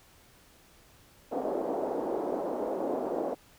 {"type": "band-pass noise", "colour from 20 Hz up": "white", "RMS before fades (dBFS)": -32, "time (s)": [1.31, 3.35], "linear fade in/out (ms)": 20, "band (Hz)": [270, 660], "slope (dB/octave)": 24, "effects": ["pink hiss -59 dBFS RMS until 3.58 s"]}